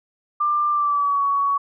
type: tone with pitch glide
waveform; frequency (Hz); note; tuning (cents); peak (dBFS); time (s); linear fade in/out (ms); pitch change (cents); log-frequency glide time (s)
sine; 1189 to 1122.9; D6 to C#6; +21 to +22; -17; 0.4-1.58; 10; -99; 0.7-1.21
effects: none